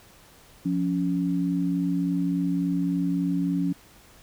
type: tone pair together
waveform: sine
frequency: 176.2 / 279.7 Hz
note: F3 / C#4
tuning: +16 / +16 cents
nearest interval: minor sixth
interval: 800 cents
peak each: -25 dBFS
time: 0.65-3.73 s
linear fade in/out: 10 ms
effects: pink hiss -53 dBFS RMS until 4.22 s